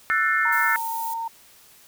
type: chord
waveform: sine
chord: F# half-diminished seventh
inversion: third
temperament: just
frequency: 1332 / 1480 / 1776 / 2131 Hz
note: E6 / F#6 / A6 / C7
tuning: +18 / 0 / +16 / +31 cents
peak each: -24 / -25 / -22 / -27 dBFS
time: 0.1-0.76 s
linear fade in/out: 0 ms
type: tone with pitch glide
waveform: sine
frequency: 932.3 to 913.6 Hz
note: A#5 to A#5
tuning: 0 to -35 cents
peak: -26 dBFS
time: 0.45-1.28 s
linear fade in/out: 5 ms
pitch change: -35 cents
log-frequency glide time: 0.63-0.85 s
type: noise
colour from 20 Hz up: violet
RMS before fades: -35 dBFS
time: 0.52-1.14 s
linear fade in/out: 5 ms
effects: white hiss -52 dBFS RMS until 1.87 s